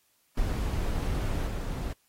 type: noise with level steps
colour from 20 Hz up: brown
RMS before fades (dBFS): -29 / -32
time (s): 0.37-1.93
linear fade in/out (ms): 5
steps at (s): 1.47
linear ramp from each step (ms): 10
effects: white hiss -69 dBFS RMS until 2.08 s + AAC 48 kbps